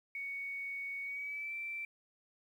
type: tone with pitch glide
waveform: sine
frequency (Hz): 2229 to 2338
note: C#7 to D7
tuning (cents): +9 to -8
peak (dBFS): -38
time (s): 0.15-1.85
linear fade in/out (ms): 2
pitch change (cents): +83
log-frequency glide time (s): 1.03-1.54
effects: 11-bit